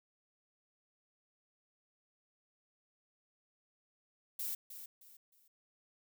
violet noise with echo, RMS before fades -39 dBFS, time 4.39-4.55 s, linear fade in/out 5 ms, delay 310 ms, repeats 3, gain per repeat -10 dB, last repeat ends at 5.48 s, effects none

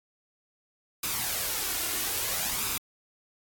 white noise with flanger, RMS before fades -30 dBFS, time 1.03-2.78 s, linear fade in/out 5 ms, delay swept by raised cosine 0.79 to 2.89 ms, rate 0.6 Hz, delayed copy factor +0.5, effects AAC 64 kbps

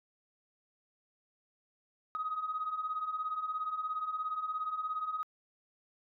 sine beating tone pair, 1244.5 / 1261.5 Hz, D#6 / D#6, 0 / +23 cents, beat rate 17 Hz, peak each -39 / -34 dBFS, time 2.15-5.23 s, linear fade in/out 0 ms, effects tanh soft clip ceiling -26 dBFS

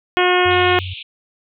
harmonic tone, 361 Hz, F#4, 43 cents flat, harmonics 1 / 2 / 3 / 4 / 5 / 6 / 7 / 8 / 9, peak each -16 / -19 / -21 / -22 / -23 / -24 / -24 / -25 / -26 dBFS, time 0.17-0.79 s, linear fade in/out 0 ms
sine tone, 92.8 Hz, F#2, 6 cents sharp, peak -25 dBFS, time 0.45-0.94 s, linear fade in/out 10 ms
white band-pass noise, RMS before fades -33 dBFS, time 0.5-1.03 s, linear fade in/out 10 ms, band 2400 to 3700 Hz, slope 96 dB/octave
effects none

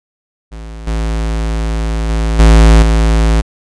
square tone with level steps, 55 Hz, A1, in tune, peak -26 / -14 / -12 / -3 / -8 dBFS, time 0.51-3.42 s, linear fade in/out 20 ms, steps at 0.87 / 2.09 / 2.39 / 2.82 s, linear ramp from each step 5 ms, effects resampled to 22050 Hz

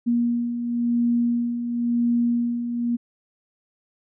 sine beating tone pair, 236.9 / 237.86 Hz, A#3 / A#3, +28 / +35 cents, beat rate 0.96 Hz, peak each -28 / -20 dBFS, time 0.06-2.97 s, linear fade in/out 20 ms, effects none

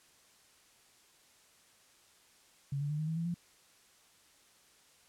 sine tone with pitch steps, 139.8 / 144.81 / 150.01 / 155.39 / 160.96 / 166.73 / 172.71 Hz, C#3 / D3 / D3 / D#3 / E3 / E3 / F3, +15 / -24 / +37 / -2 / -41 / +20 / -19 cents, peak -32 dBFS, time 2.72-3.343 s, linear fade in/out 5 ms, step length 89 ms, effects white hiss -64 dBFS RMS until 5.08 s + low-pass 10000 Hz 12 dB/octave

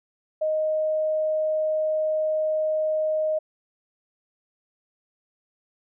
sine tone, 622.3 Hz, D#5, in tune, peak -21 dBFS, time 0.41-3.39 s, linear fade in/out 10 ms, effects none

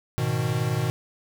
square chord, G# minor, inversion none, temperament equal with one note detuned, 105.28 / 123.47 / 155.56 Hz, G#2 / B2 / D#3, +24 / 0 / 0 cents, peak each -31 / -26 / -29 dBFS, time 0.18-0.9 s, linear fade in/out 0 ms, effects none

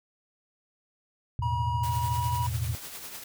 sine chord, E suspended fourth, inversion none, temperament just, 82.41 / 109.88 / 123.61 Hz, E2 / A2 / B2, 0 / -2 / +2 cents, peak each -32 / -31 / -32 dBFS, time 1.39-2.75 s, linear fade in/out 0 ms
triangle tone with pitch glide, 961 to 968.8 Hz, B5 to B5, -48 to -34 cents, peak -27 dBFS, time 1.42-2.47 s, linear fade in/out 5 ms, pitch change +14 cents, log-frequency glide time 1.94-2.31 s
white noise with tremolo, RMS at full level -39 dBFS, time 1.83-3.24 s, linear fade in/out 5 ms, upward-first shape triangle, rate 10 Hz, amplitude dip 50%
effects none

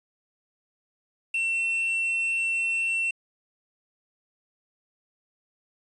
triangle tone with quantisation, 2701 Hz, E7, 42 cents sharp, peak -22 dBFS, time 1.34-3.11 s, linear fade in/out 5 ms, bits 8, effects resampled to 22050 Hz

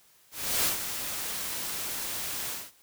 white noise with ADSR envelope, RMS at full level -25 dBFS, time 0.31-2.72 s, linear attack 330 ms, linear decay 130 ms, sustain -9 dB, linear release 220 ms, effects white hiss -61 dBFS RMS until 2.82 s

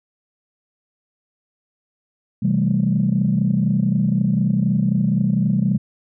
sine chord, A minor seventh, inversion first, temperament equal, 130.81 / 164.81 / 196 / 220 Hz, C3 / E3 / G3 / A3, 0 / 0 / 0 / 0 cents, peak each -21 / -21 / -18 / -23 dBFS, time 2.42-5.78 s, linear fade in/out 10 ms, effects tanh soft clip ceiling -7 dBFS

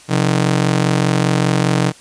sawtooth ring-modulated tone, 152.7 Hz, D#3, 32 cents flat, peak -6 dBFS, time 0.08-1.93 s, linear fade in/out 50 ms, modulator 22.5 Hz, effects white hiss -43 dBFS RMS until 2 s + resampled to 22050 Hz

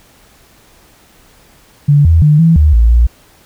sine tone with pitch steps, 144.8 / 82.1 / 150.2 / 164.5 / 75.5 / 57 / 58.9 Hz, D3 / E2 / D3 / E3 / D2 / A#1 / A#1, -24 / -6 / +39 / -3 / +48 / -38 / +19 cents, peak -4 dBFS, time 1.88-3.07 s, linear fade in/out 10 ms, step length 170 ms, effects pink hiss -46 dBFS RMS until 3.45 s

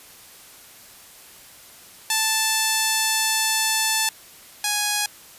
5% pulse tone pair in turn, 880 / 830.6 Hz, A5 / G#5, 0 / 0 cents, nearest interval minor second, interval 100 cents, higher first, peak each -7 / -9 dBFS, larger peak first, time 2.1-4.09 / 4.64-5.06 s, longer first, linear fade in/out 2 ms, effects white hiss -46 dBFS RMS until 5.38 s + resampled to 32000 Hz

